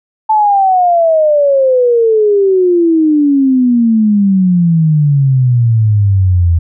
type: exponential sweep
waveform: sine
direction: down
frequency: 880 to 82.4 Hz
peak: -6 dBFS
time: 0.29-6.59 s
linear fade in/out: 10 ms
effects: none